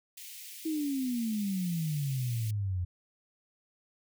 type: high-pass noise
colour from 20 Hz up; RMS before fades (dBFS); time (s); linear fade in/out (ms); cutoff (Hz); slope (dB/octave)
white; -46; 0.17-2.51; 5; 2000; 48
type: exponential sweep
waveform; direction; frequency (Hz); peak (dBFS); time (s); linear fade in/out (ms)
sine; down; 324.8 to 87.1; -29; 0.65-2.85; 10
effects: none